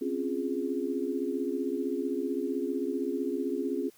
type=chord; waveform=sine; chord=Db major seventh; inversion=third; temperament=equal; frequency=261.6 / 277.2 / 349.2 / 415.3 Hz; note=C4 / Db4 / F4 / Ab4; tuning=0 / 0 / 0 / 0 cents; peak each=-34 dBFS; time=0.01-3.9 s; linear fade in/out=10 ms; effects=white hiss -61 dBFS RMS until 3.97 s